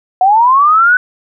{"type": "linear sweep", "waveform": "sine", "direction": "up", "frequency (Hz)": [723, 1511], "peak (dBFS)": -5, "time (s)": [0.21, 0.97], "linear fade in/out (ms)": 2, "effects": []}